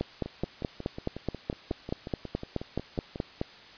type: two click trains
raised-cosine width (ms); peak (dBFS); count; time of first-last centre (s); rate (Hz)
2; -15 / -23; 17 / 17; 0.01-3.414 / 0.26-3.159; 4.7 / 5.52
effects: white hiss -50 dBFS RMS until 3.77 s + resampled to 11025 Hz